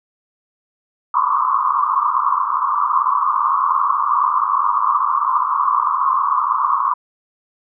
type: band-pass noise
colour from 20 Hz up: white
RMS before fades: -17 dBFS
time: 1.14-6.94 s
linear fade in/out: 5 ms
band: 1000 to 1200 Hz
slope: 96 dB/octave
effects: none

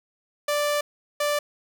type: tone pair in turn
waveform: sawtooth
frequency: 587.3 / 587.3 Hz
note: D5 / D5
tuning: 0 / 0 cents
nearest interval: unison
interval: 0 cents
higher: neither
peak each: -18 / -18 dBFS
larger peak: neither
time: 0.48-0.81 / 1.2-1.39 s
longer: first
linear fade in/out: 5 ms
effects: none

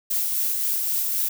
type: noise with tremolo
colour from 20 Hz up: violet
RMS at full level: -23 dBFS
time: 0.1-1.29 s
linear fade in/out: 10 ms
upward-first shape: sine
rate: 3.8 Hz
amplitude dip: 25%
effects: none

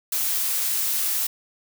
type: noise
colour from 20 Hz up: blue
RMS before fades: -24 dBFS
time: 0.12-1.27 s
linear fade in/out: 5 ms
effects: none

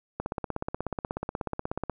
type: click train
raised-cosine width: 1 ms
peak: -16 dBFS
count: 29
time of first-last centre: 0.2-1.897 s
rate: 16.5 Hz
effects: none

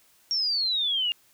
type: exponential sweep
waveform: sine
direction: down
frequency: 5600 to 2794 Hz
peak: -23 dBFS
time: 0.31-1.12 s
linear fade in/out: 0 ms
effects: white hiss -61 dBFS RMS until 1.33 s

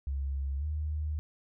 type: tone with pitch glide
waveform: sine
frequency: 68.6 to 76.12 Hz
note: C#2 to D#2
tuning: -17 to -37 cents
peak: -30 dBFS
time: 0.07-1.19 s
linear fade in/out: 0 ms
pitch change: +180 cents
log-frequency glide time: 0.58-0.65 s
effects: none

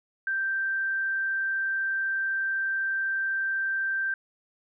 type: tone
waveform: sine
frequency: 1568 Hz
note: G6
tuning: in tune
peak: -25 dBFS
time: 0.27-4.14 s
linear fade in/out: 2 ms
effects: none

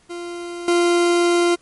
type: tone with level steps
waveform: 40% pulse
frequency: 347 Hz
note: F4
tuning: 11 cents flat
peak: -27 / -13 dBFS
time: 0.09-1.56 s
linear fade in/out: 20 ms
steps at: 0.68 s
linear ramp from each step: 2 ms
effects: pink hiss -56 dBFS RMS until 1.61 s + MP3 48 kbps

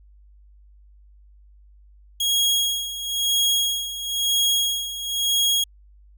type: tone with tremolo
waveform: sawtooth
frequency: 3295 Hz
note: G#7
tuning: 14 cents flat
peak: -14 dBFS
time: 2.2-5.64 s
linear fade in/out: 5 ms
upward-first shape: sine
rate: 1 Hz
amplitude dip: 75%
effects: added 50 Hz sine -48 dBFS peak until 6.17 s

